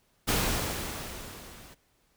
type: noise with level ramp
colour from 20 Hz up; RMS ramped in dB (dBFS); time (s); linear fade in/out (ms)
pink; -25 to -51; 0.27-1.75; 20
effects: pink hiss -69 dBFS RMS until 2.16 s